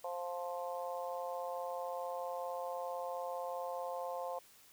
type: harmonic tone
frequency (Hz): 175.5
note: F3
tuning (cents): +9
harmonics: 3 / 4 / 5 / 6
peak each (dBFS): -41 / -43 / -45 / -47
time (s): 0.04-4.39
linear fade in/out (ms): 5
effects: white hiss -62 dBFS RMS until 4.72 s